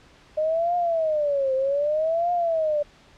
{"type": "tone with vibrato", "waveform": "sine", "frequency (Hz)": 609, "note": "D#5", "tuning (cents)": -37, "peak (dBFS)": -20, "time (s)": [0.37, 2.83], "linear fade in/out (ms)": 10, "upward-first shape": "triangle", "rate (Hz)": 0.64, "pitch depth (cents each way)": 270, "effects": ["pink hiss -53 dBFS RMS until 3.17 s", "low-pass 5000 Hz 12 dB/octave"]}